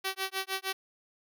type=tone with tremolo; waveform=5% pulse; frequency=383.1 Hz; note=G4; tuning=40 cents flat; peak=-18 dBFS; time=0.04-0.73 s; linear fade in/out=10 ms; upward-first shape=sine; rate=6.5 Hz; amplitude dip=100%; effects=none